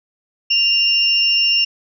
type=tone pair together; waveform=sine; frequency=2794 / 5407 Hz; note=F7 / E8; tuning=0 / +43 cents; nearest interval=major seventh; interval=1143 cents; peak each=-14 / -17 dBFS; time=0.5-1.65 s; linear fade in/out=10 ms; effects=none